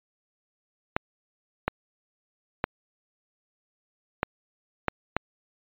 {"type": "clicks", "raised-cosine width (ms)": 0.5, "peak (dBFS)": -8, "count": 6, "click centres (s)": [0.965, 1.68, 2.641, 4.231, 4.883, 5.166], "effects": ["resampled to 8000 Hz"]}